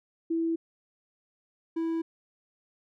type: tone pair in turn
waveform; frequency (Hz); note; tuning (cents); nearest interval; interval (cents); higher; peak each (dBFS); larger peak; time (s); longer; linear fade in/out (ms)
sine / triangle; 329.6 / 328.4; E4 / E4; 0 / -6; unison; 6; first; -25; neither; 0.3-0.56 / 1.76-2.02; neither; 10
effects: none